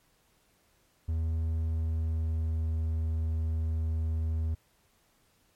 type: tone with pitch glide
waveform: triangle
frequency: 80.7 to 80.05 Hz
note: E2 to D#2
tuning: -36 to +50 cents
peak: -25 dBFS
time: 1.08-4.55 s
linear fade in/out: 10 ms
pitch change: -14 cents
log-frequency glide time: 1.38-2.72 s
effects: pink hiss -68 dBFS RMS until 5.55 s + MP3 64 kbps